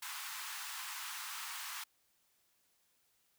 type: high-pass noise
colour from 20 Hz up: pink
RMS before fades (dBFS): -44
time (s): 0.02-1.84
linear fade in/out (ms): 5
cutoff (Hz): 900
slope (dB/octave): 48
effects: white hiss -75 dBFS RMS until 3.38 s